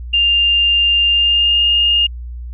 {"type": "tone with pitch glide", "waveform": "sine", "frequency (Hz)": [2800, 2831], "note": ["F7", "F7"], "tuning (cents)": [4, 23], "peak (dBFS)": -10, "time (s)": [0.13, 2.07], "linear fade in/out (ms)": 10, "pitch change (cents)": 19, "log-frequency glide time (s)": [1.1, 1.63], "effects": ["added 60 Hz sine -25 dBFS peak until 2.53 s"]}